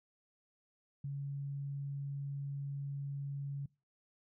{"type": "tone", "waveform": "sine", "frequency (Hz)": 140.3, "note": "C#3", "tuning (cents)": 21, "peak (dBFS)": -37, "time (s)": [1.04, 3.66], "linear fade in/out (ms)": 5, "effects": ["noise-tail reverb RT60 0.3 s tail -24 dB re dry"]}